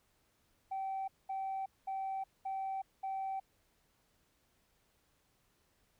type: tone bursts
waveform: sine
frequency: 772 Hz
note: G5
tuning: 27 cents flat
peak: -34 dBFS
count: 5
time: 0.71-3.4 s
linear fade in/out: 10 ms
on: 370 ms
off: 210 ms
effects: tanh soft clip ceiling -33 dBFS + pink hiss -74 dBFS RMS until 5.99 s